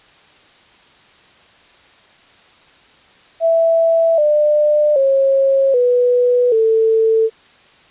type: tone with pitch steps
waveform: sine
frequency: 660 / 598.3 / 542.3 / 491.6 / 445.6 Hz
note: E5 / D5 / C#5 / B4 / A4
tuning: +2 / +32 / -38 / -8 / +22 cents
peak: -10 dBFS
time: 3.4-7.3 s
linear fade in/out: 50 ms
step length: 780 ms
effects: white hiss -48 dBFS RMS until 7.9 s + resampled to 8000 Hz